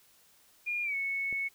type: tone with pitch glide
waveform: sine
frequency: 2421 to 2207 Hz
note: D#7 to C#7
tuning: -48 to -8 cents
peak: -30 dBFS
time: 0.66-1.49 s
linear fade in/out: 20 ms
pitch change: -160 cents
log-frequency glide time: 0.83-0.95 s
type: click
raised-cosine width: 2 ms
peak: -34 dBFS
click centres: 1.327 s
effects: white hiss -63 dBFS RMS until 1.54 s